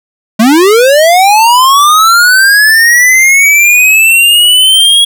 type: linear sweep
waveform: square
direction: up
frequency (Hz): 206.9 to 3322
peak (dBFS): -3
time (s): 0.39-5.05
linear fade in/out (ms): 10
effects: none